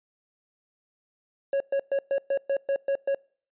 triangle tone bursts, 552 Hz, C#5, 7 cents flat, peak -20 dBFS, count 9, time 1.53-3.147 s, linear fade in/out 2 ms, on 73 ms, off 120 ms, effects noise-tail reverb RT60 0.5 s tail -26 dB re dry + resampled to 8000 Hz

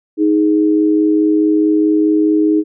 sine tone pair together, 312.8 / 417.5 Hz, D#4 / G#4, +9 / +9 cents, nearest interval perfect fourth, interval 500 cents, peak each -10 / -17 dBFS, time 0.17-2.64 s, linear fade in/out 50 ms, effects none

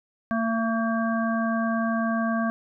harmonic tone with a mistuned harmonic, 227.3 Hz, A#3, 43 cents flat, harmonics 1 / 3 / 5 / 7, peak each -24 / -29 / -31 / -32 dBFS, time 0.31-2.5 s, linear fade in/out 0 ms, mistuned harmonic 3, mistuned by -20 cents, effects none

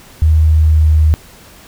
sine tone with pitch glide, 78.5 to 77.6 Hz, D#2 to D#2, +16 to -4 cents, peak -6 dBFS, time 0.22-1.14 s, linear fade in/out 0 ms, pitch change -20 cents, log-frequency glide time 0.38-0.94 s, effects pink hiss -40 dBFS RMS until 1.67 s

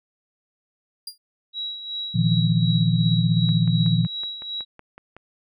sawtooth tone with exponential decay, 4800 Hz, D8, 37 cents sharp, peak -25 dBFS, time 1.07-1.18 s, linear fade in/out 5 ms, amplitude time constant 23 ms
sine tone with tremolo, 3876 Hz, B7, 33 cents flat, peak -26 dBFS, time 1.53-4.65 s, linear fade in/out 50 ms, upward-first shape sine, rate 2.7 Hz, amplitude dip 60%
sine chord, Bb suspended fourth, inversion none, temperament equal with one note detuned, 116.54 / 155.56 / 171.71 Hz, Bb2 / Eb3 / F3, 0 / 0 / -29 cents, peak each -21 / -22 / -20 dBFS, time 2.14-4.07 s, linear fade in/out 20 ms
click train, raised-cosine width 0.5 ms, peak -27 dBFS, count 10, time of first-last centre 3.49-5.166 s, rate 5.37 Hz
effects none

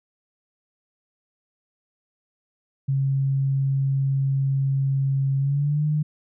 sine tone with pitch glide, 136.3 to 151.23 Hz, C#3 to D#3, -29 to -49 cents, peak -19 dBFS, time 2.88-6.03 s, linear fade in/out 10 ms, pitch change +180 cents, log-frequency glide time 5.38-5.85 s, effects none

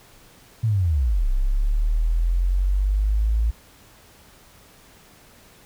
sine linear two-way sweep, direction down then up, 116.7 to 31.9 to 56.1 Hz, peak -17 dBFS, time 0.63-3.51 s, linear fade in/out 10 ms, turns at 1.28 s, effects pink hiss -51 dBFS RMS until 5.65 s

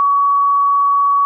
sine tone, 1129 Hz, C#6, 31 cents sharp, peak -10 dBFS, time 0-1.25 s, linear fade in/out 0 ms, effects none

